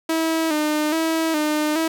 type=tone with vibrato; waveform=sawtooth; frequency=313.3 Hz; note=D#4; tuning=12 cents sharp; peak=-15 dBFS; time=0.09-1.88 s; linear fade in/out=5 ms; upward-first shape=square; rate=1.2 Hz; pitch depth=57 cents each way; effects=8-bit